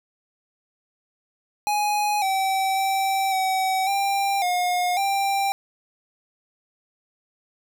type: tone with pitch steps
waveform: square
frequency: 833 / 770 / 775 / 759 / 792 / 717 / 789 Hz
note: G#5 / G5 / G5 / F#5 / G5 / F5 / G5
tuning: +5 / -31 / -20 / +44 / +18 / +45 / +11 cents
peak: -21 dBFS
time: 1.67-5.52 s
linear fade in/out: 0 ms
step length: 550 ms
effects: none